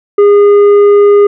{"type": "tone with tanh clipping", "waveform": "sine", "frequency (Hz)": 408.3, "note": "G#4", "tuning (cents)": -29, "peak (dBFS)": -3, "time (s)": [0.18, 1.27], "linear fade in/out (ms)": 5, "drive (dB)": 6, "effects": []}